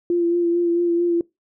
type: tone with vibrato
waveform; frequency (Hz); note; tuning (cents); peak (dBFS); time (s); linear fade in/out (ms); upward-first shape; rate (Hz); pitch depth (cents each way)
sine; 344.1; F4; -26; -16; 0.1-1.21; 2; sine; 4.5; 23
effects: noise-tail reverb RT60 0.2 s tail -23 dB re dry